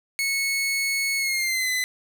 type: tone with pitch glide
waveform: sawtooth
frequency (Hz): 2200 to 2017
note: C#7 to B6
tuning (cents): -14 to +36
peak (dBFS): -19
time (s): 0.19-1.84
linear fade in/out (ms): 0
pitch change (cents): -150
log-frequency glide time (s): 1.17-1.71
effects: none